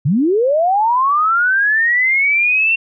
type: linear sweep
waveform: sine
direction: up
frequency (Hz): 122.4 to 2725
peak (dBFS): -11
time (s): 0.05-2.76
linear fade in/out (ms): 10
effects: none